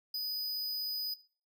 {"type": "tone", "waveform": "square", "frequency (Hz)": 4978, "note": "D#8", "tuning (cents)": 0, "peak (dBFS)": -34, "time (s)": [0.14, 1.14], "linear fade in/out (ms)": 5, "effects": ["noise-tail reverb RT60 0.4 s tail -18 dB re dry"]}